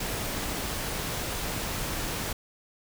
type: noise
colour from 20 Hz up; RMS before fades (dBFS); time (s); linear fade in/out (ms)
pink; -32; 0-2.33; 5
effects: none